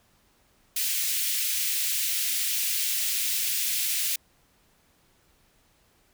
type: high-pass noise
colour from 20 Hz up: white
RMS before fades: -27 dBFS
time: 0.76-4.16 s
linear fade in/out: 5 ms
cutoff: 2100 Hz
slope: 24 dB/octave
effects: pink hiss -64 dBFS RMS until 6.13 s